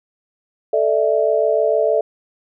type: chord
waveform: sine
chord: A suspended fourth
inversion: none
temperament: equal with one note detuned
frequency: 440 / 592.8 / 659.3 Hz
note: A4 / D5 / E5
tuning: 0 / +16 / 0 cents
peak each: -18 dBFS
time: 0.73-2.01 s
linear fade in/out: 5 ms
effects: none